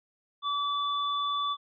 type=tone pair together; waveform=sine; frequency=1149 / 3490 Hz; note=D6 / A7; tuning=-38 / -15 cents; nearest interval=octave + perfect fifth; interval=1923 cents; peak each=-28 / -33 dBFS; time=0.42-1.57 s; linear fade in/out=50 ms; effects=none